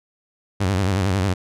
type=tone with vibrato; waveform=sawtooth; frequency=95.6 Hz; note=G2; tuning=43 cents flat; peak=-14 dBFS; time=0.6-1.34 s; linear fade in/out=10 ms; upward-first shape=sine; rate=11 Hz; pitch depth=120 cents each way; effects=low-pass 9000 Hz 12 dB/octave